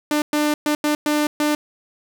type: tone bursts at uneven times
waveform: sawtooth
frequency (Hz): 298.6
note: D4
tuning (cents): +29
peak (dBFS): -13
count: 6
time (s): 0.11-0.22 / 0.33-0.54 / 0.66-0.75 / 0.84-0.95 / 1.06-1.27 / 1.4-1.55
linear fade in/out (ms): 2
effects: none